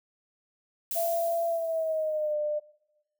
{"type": "noise with exponential decay", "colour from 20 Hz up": "violet", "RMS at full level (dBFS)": -31, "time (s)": [0.91, 2.34], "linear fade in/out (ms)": 2, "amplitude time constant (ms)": 310}
{"type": "tone with pitch glide", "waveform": "sine", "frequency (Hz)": [673, 599.6], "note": ["E5", "D5"], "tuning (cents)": [36, 36], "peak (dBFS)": -26, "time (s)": [0.95, 2.6], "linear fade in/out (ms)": 20, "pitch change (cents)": -200, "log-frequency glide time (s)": [1.48, 2.35]}
{"effects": ["noise-tail reverb RT60 0.9 s tail -19 dB re dry"]}